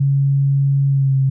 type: tone with pitch glide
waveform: sine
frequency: 138.59 to 134.49 Hz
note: C#3 to C3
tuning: 0 to +48 cents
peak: -12 dBFS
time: 0-1.3 s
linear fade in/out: 10 ms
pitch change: -52 cents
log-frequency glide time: 0.88-1.16 s
effects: none

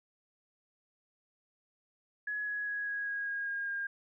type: tone with pitch steps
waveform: sine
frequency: 1686 / 1675.3 / 1664.7 / 1654.2 / 1643.7 / 1633.3 / 1622.9 / 1612.7 Hz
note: G#6 / G#6 / G#6 / G#6 / G#6 / G#6 / G#6 / G6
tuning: +26 / +15 / +4 / -7 / -18 / -29 / -40 / +49 cents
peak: -33 dBFS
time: 2.27-3.87 s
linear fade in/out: 5 ms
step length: 200 ms
effects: none

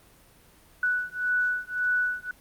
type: beating tone pair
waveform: sine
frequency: 1480 / 1481.8 Hz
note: F#6 / F#6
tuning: 0 / +2 cents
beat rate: 1.8 Hz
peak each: -27 dBFS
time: 0.83-2.31 s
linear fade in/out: 2 ms
effects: pink hiss -56 dBFS RMS until 2.4 s + Opus 32 kbps

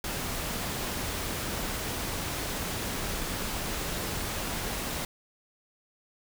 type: noise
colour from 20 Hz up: pink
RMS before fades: -33 dBFS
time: 0.04-5.05 s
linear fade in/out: 2 ms
effects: none

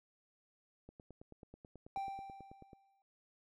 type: click train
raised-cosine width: 2 ms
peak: -40 dBFS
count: 18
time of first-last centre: 0.89-2.732 s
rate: 9.23 Hz
type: tone with exponential decay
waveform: triangle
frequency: 784 Hz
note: G5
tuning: in tune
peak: -34 dBFS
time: 1.96-3.02 s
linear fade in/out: 1 ms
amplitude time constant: 230 ms
effects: none

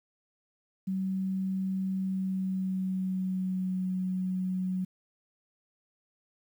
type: tone with pitch glide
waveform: sine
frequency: 190 to 185.34 Hz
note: F#3 to F#3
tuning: +46 to +3 cents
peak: -28 dBFS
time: 0.87-4.85 s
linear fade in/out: 10 ms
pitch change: -43 cents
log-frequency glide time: 1.97-3.85 s
effects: 10-bit

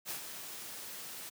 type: noise with ADSR envelope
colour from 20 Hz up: white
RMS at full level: -38 dBFS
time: 0.05-1.3 s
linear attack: 51 ms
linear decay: 100 ms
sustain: -7 dB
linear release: 16 ms
effects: high-pass 100 Hz 12 dB/octave

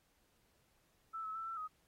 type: tone with pitch steps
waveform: sine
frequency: 1321 / 1294 / 1327 / 1338 / 1258 Hz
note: E6 / E6 / E6 / E6 / D#6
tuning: +3 / -32 / +11 / +25 / +19 cents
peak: -40 dBFS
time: 1.13-1.68 s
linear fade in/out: 20 ms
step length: 110 ms
effects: pink hiss -75 dBFS RMS until 1.87 s + AAC 48 kbps

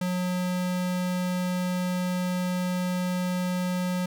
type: tone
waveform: square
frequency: 181 Hz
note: F#3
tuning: 38 cents flat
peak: -26 dBFS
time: 0.01-4.06 s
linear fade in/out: 5 ms
effects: none

